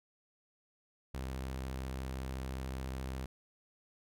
sawtooth tone with vibrato, 65.41 Hz, C2, in tune, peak -34 dBFS, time 1.14-3.26 s, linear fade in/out 5 ms, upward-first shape square, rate 14 Hz, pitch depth 17 cents each way, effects none

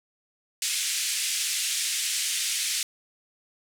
white band-pass noise, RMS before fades -28 dBFS, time 0.62-2.83 s, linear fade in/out 2 ms, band 2100 to 9600 Hz, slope 24 dB/octave, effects none

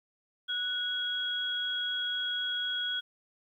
sine tone pair together, 1476 / 3314 Hz, F#6 / G#7, -5 / -4 cents, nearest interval octave + major second, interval 1401 cents, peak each -35 / -31 dBFS, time 0.48-3.01 s, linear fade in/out 20 ms, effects 11-bit

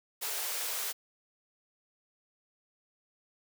white high-pass noise, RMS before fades -35 dBFS, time 0.21-0.93 s, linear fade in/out 20 ms, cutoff 380 Hz, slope 96 dB/octave, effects none

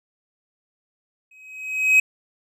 triangle tone with exponential growth, 2537 Hz, D#7, 33 cents sharp, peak -8 dBFS, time 1.31-2 s, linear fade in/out 5 ms, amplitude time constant 150 ms, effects none

